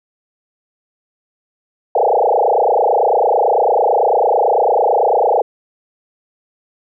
sine tone with frequency modulation, 647 Hz, E5, 32 cents flat, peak -10 dBFS, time 1.95-5.42 s, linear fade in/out 5 ms, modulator 29 Hz, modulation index 7.1, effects none

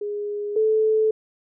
sine tone pair in turn, 413.1 / 436 Hz, G#4 / A4, -9 / -16 cents, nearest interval minor second, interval 93 cents, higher second, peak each -25 / -16 dBFS, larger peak second, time 0.01-0.56 / 0.56-1.11 s, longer neither, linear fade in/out 5 ms, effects none

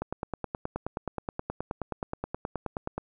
click train, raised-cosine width 1 ms, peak -17 dBFS, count 29, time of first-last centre 0.02-2.98 s, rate 9.46 Hz, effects none

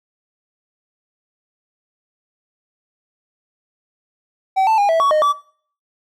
triangle tone with pitch steps, 766 / 884 / 812 / 655 / 1121 / 615 / 1153 Hz, G5 / A5 / G#5 / E5 / C#6 / D#5 / D6, -40 / +8 / -39 / -11 / +19 / -20 / -32 cents, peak -10 dBFS, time 4.56-5.33 s, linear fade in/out 20 ms, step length 110 ms, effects noise-tail reverb RT60 0.5 s tail -20 dB re dry

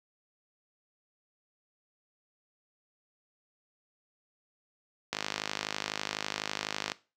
click train, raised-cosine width 0.2 ms, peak -13 dBFS, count 94, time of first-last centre 5.13-6.918 s, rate 52 Hz, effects noise-tail reverb RT60 0.3 s tail -18 dB re dry + high-pass 150 Hz 12 dB/octave

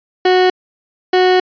30% pulse tone pair in turn, 367.7 / 367.7 Hz, F#4 / F#4, -11 / -11 cents, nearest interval unison, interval 0 cents, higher neither, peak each -6 dBFS, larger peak neither, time 0.25-0.5 / 1.13-1.4 s, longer second, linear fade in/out 5 ms, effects resampled to 11025 Hz

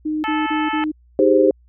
sine tone bursts, 307.6 Hz, D#4, 20 cents flat, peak -19 dBFS, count 4, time 0.05-0.918 s, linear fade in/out 10 ms, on 190 ms, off 36 ms
harmonic tone, 436.3 Hz, A4, 15 cents flat, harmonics 2 / 3 / 4 / 5 / 6 / 7, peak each -23 / -27 / -29 / -31 / -33 / -34 dBFS, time 0.24-0.84 s, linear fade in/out 0 ms
sine chord, Ab major seventh, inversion second, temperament equal, 311.1 / 392 / 415.3 / 523.3 Hz, Eb4 / G4 / Ab4 / C5, 0 / 0 / 0 / 0 cents, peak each -17 / -15 / -20 / -15 dBFS, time 1.19-1.51 s, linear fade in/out 2 ms
effects added 60 Hz sine -49 dBFS peak until 1.68 s

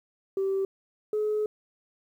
sine tone pair in turn, 387.6 / 425.1 Hz, G4 / G#4, -20 / +40 cents, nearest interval major second, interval 160 cents, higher second, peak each -23 dBFS, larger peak neither, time 0.37-0.65 / 1.13-1.46 s, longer second, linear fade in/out 2 ms, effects tanh soft clip ceiling -21 dBFS + 10-bit

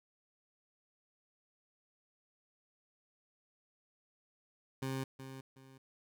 20% pulse tone with echo, 133.1 Hz, C3, 30 cents sharp, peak -31 dBFS, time 4.82-5.04 s, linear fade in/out 5 ms, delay 370 ms, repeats 2, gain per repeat -10 dB, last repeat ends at 5.78 s, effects none

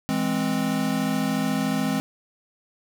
square chord, E augmented, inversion none, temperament equal, 164.81 / 207.7 / 261.6 Hz, E3 / G#3 / B#3, 0 / 0 / 0 cents, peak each -30 / -27 / -26 dBFS, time 0.09-2 s, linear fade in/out 0 ms, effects none

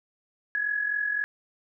sine tone with amplitude modulation, 1682 Hz, G#6, 22 cents sharp, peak -22 dBFS, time 0.55-1.24 s, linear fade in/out 0 ms, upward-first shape sine, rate 43.8 Hz, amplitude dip 65%, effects none

